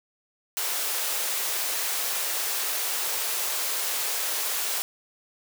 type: high-pass noise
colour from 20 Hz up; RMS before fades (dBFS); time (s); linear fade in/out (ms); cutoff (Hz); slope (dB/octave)
white; -28; 0.57-4.82; 0; 400; 24
effects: none